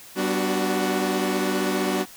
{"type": "chord", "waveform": "sawtooth", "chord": "G major seventh", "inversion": "none", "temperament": "equal with one note detuned", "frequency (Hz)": [192.63, 246.9, 293.7, 370], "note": ["G3", "B3", "D4", "F#4"], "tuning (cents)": [-30, 0, 0, 0], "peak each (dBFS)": [-23, -26, -24, -22], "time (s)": [0.15, 2.06], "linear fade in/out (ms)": 50, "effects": ["white hiss -45 dBFS RMS until 2.16 s"]}